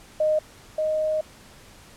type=tone pair in turn; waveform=sine; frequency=617 / 621.3 Hz; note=D#5 / D#5; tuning=-15 / -3 cents; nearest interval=unison; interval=12 cents; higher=second; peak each=-18 / -21 dBFS; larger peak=first; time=0.2-0.39 / 0.78-1.21 s; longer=second; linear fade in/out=5 ms; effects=pink hiss -49 dBFS RMS until 1.96 s + low-pass 11000 Hz 12 dB/octave